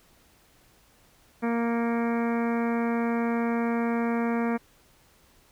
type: harmonic tone with a mistuned harmonic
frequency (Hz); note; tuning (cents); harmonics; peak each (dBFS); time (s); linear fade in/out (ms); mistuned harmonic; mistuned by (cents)
233.1; A#3; 0; 1 / 2 / 3 / 4 / 5 / 6 / 7 / 8 / 9 / 10; -25 / -31 / -35 / -37 / -39 / -41 / -42 / -43 / -44 / -45; 1.42-4.58; 20; 9; +54
effects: pink hiss -60 dBFS RMS until 5.51 s